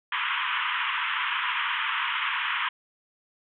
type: band-pass noise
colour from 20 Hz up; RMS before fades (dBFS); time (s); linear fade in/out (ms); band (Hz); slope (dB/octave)
pink; -28; 0.12-2.69; 5; 950 to 3300; 96
effects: none